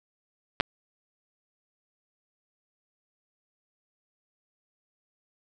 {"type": "clicks", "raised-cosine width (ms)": 0.3, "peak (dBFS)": -7, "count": 2, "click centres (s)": [0.601, 0.608], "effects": []}